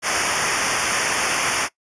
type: noise with comb filter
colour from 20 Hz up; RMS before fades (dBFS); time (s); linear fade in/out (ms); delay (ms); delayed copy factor
pink; -21; 0.02-1.69; 50; 0.25; -1
effects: noise-tail reverb RT60 0.1 s tail -19 dB re dry + resampled to 22050 Hz